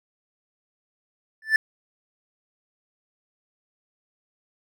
triangle tone with exponential growth, 1760 Hz, A6, in tune, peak -9 dBFS, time 1.42-1.56 s, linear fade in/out 2 ms, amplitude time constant 29 ms, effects none

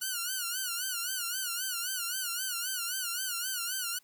5% pulse tone with vibrato, 1457 Hz, F#6, 27 cents flat, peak -21 dBFS, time 0.01-3.99 s, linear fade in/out 10 ms, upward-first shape sine, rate 3.8 Hz, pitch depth 110 cents each way, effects white hiss -66 dBFS RMS until 4.03 s

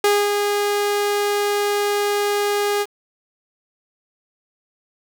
sawtooth tone with ADSR envelope, 410 Hz, G#4, 22 cents flat, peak -9 dBFS, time 0.04-2.86 s, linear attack 3 ms, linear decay 240 ms, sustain -5 dB, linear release 45 ms, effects 7-bit

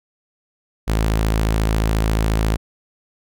sawtooth tone, 54.2 Hz, A1, 25 cents flat, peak -12 dBFS, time 0.87-2.57 s, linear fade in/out 20 ms, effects none

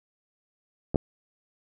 clicks, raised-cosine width 2 ms, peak -15 / -7 dBFS, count 2, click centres 0.945 / 0.958 s, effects none

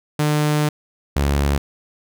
sawtooth tone pair in turn, 150 / 70.79 Hz, D3 / C#2, +37 / +37 cents, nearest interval octave + minor second, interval 1300 cents, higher first, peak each -12 dBFS, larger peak neither, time 0.19-0.69 / 1.16-1.58 s, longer first, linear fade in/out 5 ms, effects none

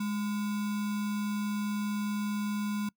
sine tone with sample-and-hold, 207.7 Hz, G#3, in tune, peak -29 dBFS, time 0-2.89 s, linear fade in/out 5 ms, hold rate 1225 Hz, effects noise-tail reverb RT60 0.1 s tail -24 dB re dry

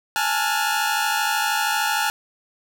sawtooth tone cluster, 831 / 884 / 1350 / 1434 Hz, G#5 / A5 / E6 / F6, +1 / +8 / +41 / +45 cents, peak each -21 / -21 / -27 / -21 dBFS, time 0.16-2.1 s, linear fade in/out 0 ms, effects none

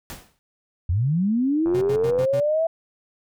pink noise with exponential decay, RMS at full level -33 dBFS, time 0.1-0.39 s, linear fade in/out 0 ms, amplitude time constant 62 ms
sine linear sweep, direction up, 77.78 to 665 Hz, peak -18 dBFS, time 0.89-2.67 s, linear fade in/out 5 ms
click train, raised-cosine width 1 ms, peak -21 dBFS, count 53, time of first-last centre 1.66-2.234 s, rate 90.6 Hz
40% pulse tone bursts, 130.81 Hz, C3, in tune, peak -27 dBFS, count 5, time 1.74-2.405 s, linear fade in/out 10 ms, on 77 ms, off 70 ms
effects none

